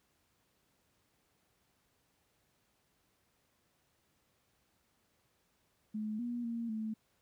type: tone with pitch steps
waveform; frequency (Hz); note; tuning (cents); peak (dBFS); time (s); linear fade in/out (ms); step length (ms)
sine; 214.5 / 240.2 / 232.2 / 218.8; A3 / B3 / A#3 / A3; -44 / -48 / -7 / -9; -35; 5.94-6.94; 10; 250
effects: pink hiss -75 dBFS RMS until 7.21 s + high-pass 60 Hz 12 dB/octave